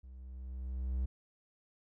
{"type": "tone with level ramp", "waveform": "triangle", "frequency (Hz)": 63.8, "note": "C2", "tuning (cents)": -43, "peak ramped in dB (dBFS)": [-47, -28], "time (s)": [0.03, 1.06], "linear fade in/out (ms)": 10, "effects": []}